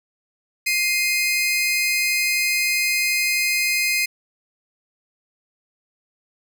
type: tone pair together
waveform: sawtooth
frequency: 2100 / 2493 Hz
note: C7 / D#7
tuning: +6 / +3 cents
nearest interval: minor third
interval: 297 cents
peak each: -18 dBFS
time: 0.66-4.06 s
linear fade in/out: 10 ms
effects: none